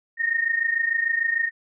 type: tone pair together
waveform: sine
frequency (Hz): 1838 / 1864.7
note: A#6 / A#6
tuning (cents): -25 / 0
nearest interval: unison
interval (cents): 25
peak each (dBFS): -22 / -25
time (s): 0.17-1.51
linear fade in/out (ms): 50
effects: none